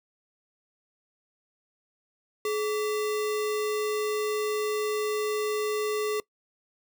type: tone with sample-and-hold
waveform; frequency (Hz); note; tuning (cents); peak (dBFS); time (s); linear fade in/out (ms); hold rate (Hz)
sine; 424.5; G#4; +38; -25; 2.45-6.2; 2; 1575
effects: noise-tail reverb RT60 0.1 s tail -22 dB re dry